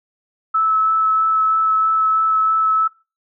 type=tone with vibrato; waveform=sine; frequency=1304 Hz; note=E6; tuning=19 cents flat; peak=-13 dBFS; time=0.54-2.88 s; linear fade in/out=10 ms; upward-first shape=sine; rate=3.1 Hz; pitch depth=9 cents each way; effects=noise-tail reverb RT60 0.3 s tail -20 dB re dry